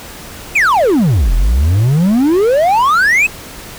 triangle exponential two-way sweep, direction down then up, 2637 to 38.89 to 2637 Hz, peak -6 dBFS, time 0.55-3.27 s, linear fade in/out 10 ms, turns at 1.33 s, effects pink hiss -31 dBFS RMS until 3.78 s

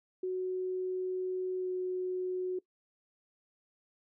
sine tone with pitch glide, 369.9 to 367.3 Hz, F#4 to F#4, 0 to -13 cents, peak -31 dBFS, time 0.23-2.59 s, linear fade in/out 5 ms, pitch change -13 cents, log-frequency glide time 1.58-1.69 s, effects noise-tail reverb RT60 0.1 s tail -21 dB re dry

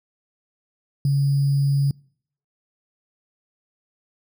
sine tone with sample-and-hold, 140 Hz, C#3, 18 cents sharp, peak -16 dBFS, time 1.05-1.91 s, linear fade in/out 2 ms, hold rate 4900 Hz, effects noise-tail reverb RT60 0.6 s tail -26 dB re dry

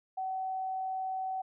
sine tone, 757 Hz, F#5, 39 cents sharp, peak -32 dBFS, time 0.17-1.42 s, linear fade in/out 10 ms, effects none

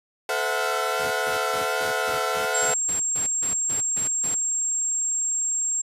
sawtooth chord, F# half-diminished seventh, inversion first, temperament equal with one note detuned, 440 / 512.5 / 659.3 / 740 Hz, A4 / C5 / E5 / F#5, 0 / -36 / 0 / 0 cents, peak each -26 dBFS, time 0.29-2.74 s, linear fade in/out 2 ms
sine tone with vibrato, 1396.9 Hz, F6, in tune, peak -28 dBFS, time 0.3-2.7 s, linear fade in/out 2 ms, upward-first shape sine, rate 1.4 Hz, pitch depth 62 cents each way
pink noise bursts, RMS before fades -36 dBFS, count 13, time 0.99-4.35 s, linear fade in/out 10 ms, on 120 ms, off 150 ms
sine tone, 7510 Hz, A#8, 12 cents sharp, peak -22 dBFS, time 2.54-5.82 s, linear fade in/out 10 ms
effects high-pass 100 Hz 12 dB/octave + resampled to 32000 Hz

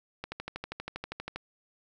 click train, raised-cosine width 0.3 ms, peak -20 dBFS, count 15, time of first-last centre 0.24-1.36 s, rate 12.5 Hz, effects none

